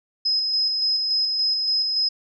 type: tone with tremolo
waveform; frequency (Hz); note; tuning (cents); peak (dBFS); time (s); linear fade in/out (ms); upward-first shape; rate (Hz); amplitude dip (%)
sine; 5090; D#8; +39; -18; 0.25-2.09; 10; square; 3.5; 30
effects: none